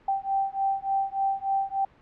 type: beating tone pair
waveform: sine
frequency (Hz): 780 / 783.4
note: G5 / G5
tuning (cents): -9 / -1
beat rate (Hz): 3.4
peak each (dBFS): -27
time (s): 0.08-1.85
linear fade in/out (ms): 5
effects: pink hiss -57 dBFS RMS until 2.01 s + low-pass 2000 Hz 12 dB/octave